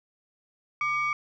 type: tone pair together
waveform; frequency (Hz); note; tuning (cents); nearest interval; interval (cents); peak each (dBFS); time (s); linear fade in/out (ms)
sine; 1194 / 2254; D6 / C#7; +28 / +28; major seventh; 1100; -26; 0.81-1.13; 2
effects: tanh soft clip ceiling -20 dBFS